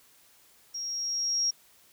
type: tone with level ramp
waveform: sine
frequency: 5600 Hz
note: F8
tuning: 4 cents sharp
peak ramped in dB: -33 to -23 dBFS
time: 0.74-1.51 s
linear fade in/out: 10 ms
effects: white hiss -60 dBFS RMS until 1.92 s